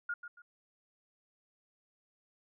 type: tone with echo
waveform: sine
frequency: 1423 Hz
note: F6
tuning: 32 cents sharp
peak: -33 dBFS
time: 0.09-0.14 s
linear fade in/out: 5 ms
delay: 140 ms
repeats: 2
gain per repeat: -10 dB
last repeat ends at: 0.42 s
effects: none